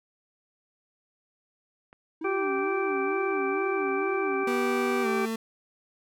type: clicks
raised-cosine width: 0.5 ms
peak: -35 dBFS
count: 8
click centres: 1.929 / 2.244 / 2.588 / 3.311 / 3.886 / 4.091 / 4.141 / 4.341 s
type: tone with vibrato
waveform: triangle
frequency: 311.1 Hz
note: D#4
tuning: in tune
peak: -31 dBFS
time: 2.21-4.44 s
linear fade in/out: 5 ms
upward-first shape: sine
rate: 2.2 Hz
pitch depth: 230 cents each way
type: harmonic tone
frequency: 389.2 Hz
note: G4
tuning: 12 cents flat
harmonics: 1 / 2 / 3 / 4 / 6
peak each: -27 / -35 / -33 / -37 / -35 dBFS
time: 2.24-5.26 s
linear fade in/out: 10 ms
type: tone with pitch glide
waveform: 30% pulse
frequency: 243.2 to 224.3 Hz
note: B3 to A3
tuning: -26 to +34 cents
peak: -26 dBFS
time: 4.47-5.36 s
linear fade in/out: 5 ms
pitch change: -140 cents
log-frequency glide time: 5.02-5.07 s
effects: none